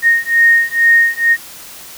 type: beating tone pair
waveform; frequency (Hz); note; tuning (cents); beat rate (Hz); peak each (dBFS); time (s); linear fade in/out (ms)
sine; 1853 / 1855.2; A#6 / A#6; -11 / -9; 2.2; -11; 0.02-1.37; 50
effects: white hiss -34 dBFS RMS until 1.97 s